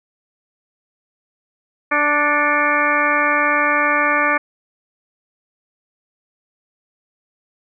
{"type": "harmonic tone with a mistuned harmonic", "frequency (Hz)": 293.7, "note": "D4", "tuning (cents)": 0, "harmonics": [1, 2, 3, 4, 5, 6, 7, 8], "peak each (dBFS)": [-26, -23, -25, -19, -22, -20, -23, -25], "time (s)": [1.91, 4.38], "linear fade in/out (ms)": 10, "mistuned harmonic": 7, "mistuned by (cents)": 90, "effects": []}